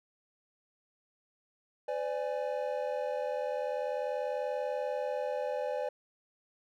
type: chord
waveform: triangle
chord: G# diminished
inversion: first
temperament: equal with one note detuned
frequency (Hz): 506.9 / 587.3 / 830.6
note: B4 / D5 / G#5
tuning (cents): +45 / 0 / 0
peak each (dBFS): -33 / -33 / -38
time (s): 1.88-5.89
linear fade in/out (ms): 5
effects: none